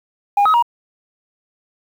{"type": "tone with pitch steps", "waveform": "sine", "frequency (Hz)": [812, 1272, 948], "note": ["G#5", "D#6", "A#5"], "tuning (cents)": [-39, 38, 29], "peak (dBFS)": -8, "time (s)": [0.37, 0.625], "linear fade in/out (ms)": 5, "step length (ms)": 85, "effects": ["tanh soft clip ceiling -9 dBFS", "7-bit"]}